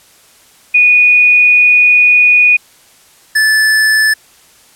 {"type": "tone pair in turn", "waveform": ["sine", "square"], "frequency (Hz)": [2466, 1743.7], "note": ["D#7", "A6"], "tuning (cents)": [-16, -16], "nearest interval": "tritone", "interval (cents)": 600, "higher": "first", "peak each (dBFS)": [-4, -8], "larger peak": "first", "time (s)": [[0.74, 2.57], [3.35, 4.14]], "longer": "first", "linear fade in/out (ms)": 10, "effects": ["white hiss -45 dBFS RMS until 4.75 s", "low-pass 12000 Hz 12 dB/octave"]}